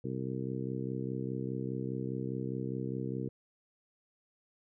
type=harmonic tone; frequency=64.9 Hz; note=C2; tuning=13 cents flat; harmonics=2 / 3 / 4 / 5 / 6 / 7; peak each=-38 / -40 / -41 / -42 / -43 / -43 dBFS; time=0.04-3.29 s; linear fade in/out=5 ms; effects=none